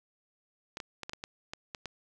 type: clicks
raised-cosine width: 0.2 ms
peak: -21 dBFS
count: 9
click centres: 0.771 / 0.802 / 1.033 / 1.095 / 1.134 / 1.239 / 1.535 / 1.748 / 1.857 s
effects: none